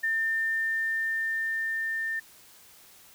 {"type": "tone with level ramp", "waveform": "sine", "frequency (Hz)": 1800, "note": "A6", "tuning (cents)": 39, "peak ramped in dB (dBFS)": [-24, -28], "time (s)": [0.03, 2.2], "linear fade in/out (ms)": 10, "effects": ["white hiss -54 dBFS RMS until 3.14 s"]}